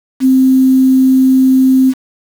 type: tone with quantisation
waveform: sine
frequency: 261.5 Hz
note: C4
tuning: 1 cent flat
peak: -5 dBFS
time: 0.2-1.94 s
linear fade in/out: 50 ms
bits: 5
effects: none